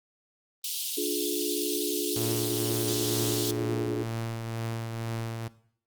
pink high-pass noise, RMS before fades -32 dBFS, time 0.64-3.51 s, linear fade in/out 2 ms, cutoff 3000 Hz, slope 48 dB/octave
sine chord, D diminished, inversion none, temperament just, 293.7 / 352.4 / 422.9 Hz, D4 / F4 / Ab4, 0 / +16 / +31 cents, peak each -32 dBFS, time 0.97-4.04 s, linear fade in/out 10 ms
sawtooth tone with tremolo, 114.1 Hz, A#2, 37 cents flat, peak -26 dBFS, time 2.16-5.48 s, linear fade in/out 5 ms, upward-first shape triangle, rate 2.1 Hz, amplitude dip 40%
effects noise-tail reverb RT60 0.6 s tail -17 dB re dry + Opus 24 kbps

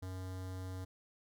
square tone with notch filter, 93 Hz, F#2, 9 cents sharp, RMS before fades -43 dBFS, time 0.02-0.85 s, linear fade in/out 10 ms, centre 2500 Hz, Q 1.7, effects none

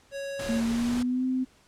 square tone, 554.4 Hz, C#5, in tune, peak -33 dBFS, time 0.11-0.62 s, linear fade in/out 50 ms
pink noise, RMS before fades -37 dBFS, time 0.39-1.03 s, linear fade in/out 5 ms
sine tone with pitch glide, 229.7 to 257.8 Hz, A#3 to C4, -25 to -26 cents, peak -24 dBFS, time 0.48-1.45 s, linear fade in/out 20 ms, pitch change +199 cents, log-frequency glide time 0.67-1.25 s
effects pink hiss -60 dBFS RMS until 1.67 s + low-pass 9000 Hz 12 dB/octave

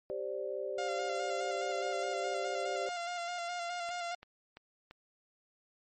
sine chord, G suspended fourth, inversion none, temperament equal, 392 / 523.3 / 587.3 Hz, G4 / C5 / D5, 0 / 0 / 0 cents, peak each -39 dBFS, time 0.1-2.89 s, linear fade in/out 0 ms
sawtooth tone with vibrato, 698.5 Hz, F5, in tune, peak -32 dBFS, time 0.78-4.15 s, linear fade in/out 5 ms, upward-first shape square, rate 4.8 Hz, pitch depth 25 cents each way
click train, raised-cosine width 0.3 ms, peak -33 dBFS, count 4, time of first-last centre 3.89-4.91 s, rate 2.94 Hz
effects MP3 32 kbps

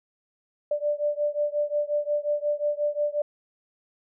sine beating tone pair, 587.3 / 592.9 Hz, D5 / D5, 0 / +16 cents, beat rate 5.6 Hz, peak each -26 / -27 dBFS, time 0.71-3.22 s, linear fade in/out 5 ms, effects none

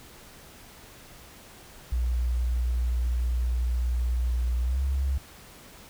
sine tone with pitch glide, 60.6 to 67.63 Hz, B1 to C#2, -32 to -42 cents, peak -23 dBFS, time 1.92-5.18 s, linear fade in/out 5 ms, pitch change +190 cents, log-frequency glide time 4.62-4.82 s, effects pink hiss -49 dBFS RMS until 5.89 s

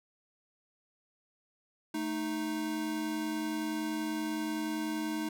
square tone pair together, 220 / 310.5 Hz, A3 / D#4, 0 / -3 cents, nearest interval tritone, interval 597 cents, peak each -39 / -34 dBFS, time 1.94-5.29 s, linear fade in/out 5 ms, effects none

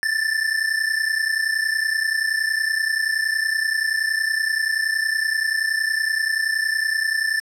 square tone pair together, 1753.4 / 1784 Hz, A6 / A6, -7 / +23 cents, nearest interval unison, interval 30 cents, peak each -23 dBFS, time 0.03-7.4 s, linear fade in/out 0 ms, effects low-pass 10000 Hz 12 dB/octave

